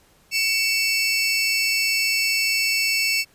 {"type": "tone pair together", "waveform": "25% pulse", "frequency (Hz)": [2241, 2665], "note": ["C#7", "E7"], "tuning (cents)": [18, 18], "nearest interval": "minor third", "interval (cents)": 300, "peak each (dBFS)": [-19, -17], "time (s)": [0.31, 3.25], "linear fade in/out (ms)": 50, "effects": ["pink hiss -57 dBFS RMS until 3.34 s", "resampled to 32000 Hz"]}